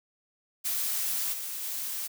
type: noise with level steps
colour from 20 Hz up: blue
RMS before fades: -30 / -36 / -34 dBFS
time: 0.64-2.08 s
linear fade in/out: 20 ms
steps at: 1.32 / 1.62 s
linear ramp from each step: 20 ms
effects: none